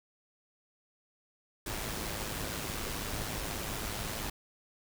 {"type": "noise with amplitude modulation", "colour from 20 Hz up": "pink", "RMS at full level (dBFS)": -35, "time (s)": [1.66, 4.3], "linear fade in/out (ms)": 5, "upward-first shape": "sine", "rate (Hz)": 106, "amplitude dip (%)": 45, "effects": []}